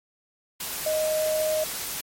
sine tone in noise, 622.3 Hz, D#5, in tune, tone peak -22 dBFS, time 0.86-1.64 s, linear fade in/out 5 ms, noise white, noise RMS -32 dBFS, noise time 0.6-2.01 s, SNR +7 dB, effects MP3 64 kbps

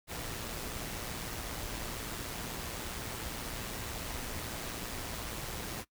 pink noise with amplitude modulation, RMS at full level -38 dBFS, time 0.07-5.85 s, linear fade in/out 50 ms, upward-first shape sine, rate 116 Hz, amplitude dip 40%, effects noise-tail reverb RT60 0.1 s tail -20 dB re dry

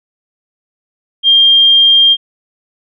sine tone, 3202 Hz, G7, 36 cents sharp, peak -4 dBFS, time 1.23-2.17 s, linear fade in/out 50 ms, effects none

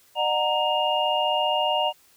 sine tone cluster, 604 / 739 / 927 / 2829 Hz, D5 / F#5 / A#5 / F7, +48 / -2 / -10 / +22 cents, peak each -26 dBFS, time 0.15-1.93 s, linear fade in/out 50 ms, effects white hiss -58 dBFS RMS until 2.16 s

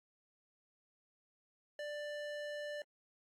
square tone with band-pass filter, 590 Hz, D5, 8 cents sharp, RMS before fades -43 dBFS, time 1.79-2.82 s, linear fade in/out 2 ms, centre 1400 Hz, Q 0.6, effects AAC 64 kbps

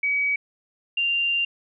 sine tone pair in turn, 2270 / 2784 Hz, C#7 / F7, +41 / -6 cents, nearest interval major third, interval 353 cents, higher second, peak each -20 dBFS, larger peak neither, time 0.03-0.36 / 0.97-1.45 s, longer second, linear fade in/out 5 ms, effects none

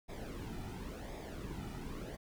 brown noise with flanger, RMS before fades -44 dBFS, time 0.08-2.17 s, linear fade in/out 20 ms, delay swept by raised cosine 0.68 to 1.88 ms, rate 0.93 Hz, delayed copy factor -0.65, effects none

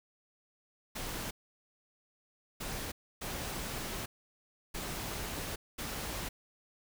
pink noise bursts at uneven times, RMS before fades -39 dBFS, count 5, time 0.95-1.31 / 2.6-2.92 / 3.21-4.06 / 4.74-5.56 / 5.78-6.29 s, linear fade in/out 10 ms, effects none

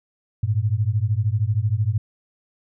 sine beating tone pair, 100.3 / 113.3 Hz, G2 / A#2, +40 / -49 cents, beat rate 13 Hz, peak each -21 / -21 dBFS, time 0.43-1.98 s, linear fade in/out 5 ms, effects none

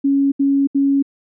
sine tone bursts, 277.2 Hz, C#4, in tune, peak -12 dBFS, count 3, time 0.04-1.026 s, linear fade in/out 10 ms, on 280 ms, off 73 ms, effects none

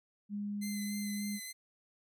sine tone, 205 Hz, G#3, 22 cents flat, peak -35 dBFS, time 0.29-1.4 s, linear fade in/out 50 ms
10% pulse tone with vibrato, 2054 Hz, C7, 33 cents flat, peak -33 dBFS, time 0.61-1.53 s, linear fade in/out 20 ms, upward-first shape sine, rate 3.4 Hz, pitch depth 23 cents each way
effects none

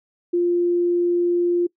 sine tone, 349.2 Hz, F4, in tune, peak -16 dBFS, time 0.33-1.67 s, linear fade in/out 10 ms, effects noise-tail reverb RT60 0.1 s tail -23 dB re dry

